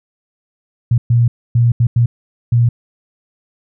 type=tone bursts at uneven times; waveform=sine; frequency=118.7 Hz; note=A#2; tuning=32 cents sharp; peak=-8 dBFS; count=6; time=0.91-0.98 / 1.1-1.28 / 1.55-1.72 / 1.8-1.87 / 1.96-2.06 / 2.52-2.69 s; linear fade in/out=5 ms; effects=none